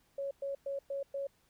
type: tone bursts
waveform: sine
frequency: 554.4 Hz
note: C#5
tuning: in tune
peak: -34 dBFS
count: 5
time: 0.18-1.27 s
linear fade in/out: 5 ms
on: 130 ms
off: 110 ms
effects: pink hiss -71 dBFS RMS until 1.49 s